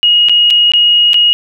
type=tone with dropouts; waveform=sine; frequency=2881 Hz; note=F#7; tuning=47 cents flat; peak=-5 dBFS; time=0.03-1.33 s; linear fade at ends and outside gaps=0 ms; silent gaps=0.286-0.295 / 0.503-0.507 / 0.719-0.736 / 1.133-1.143 s; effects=none